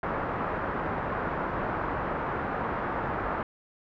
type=low-pass noise; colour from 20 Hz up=white; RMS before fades=-31 dBFS; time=0.03-3.43 s; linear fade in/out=2 ms; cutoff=1400 Hz; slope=24 dB/octave; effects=none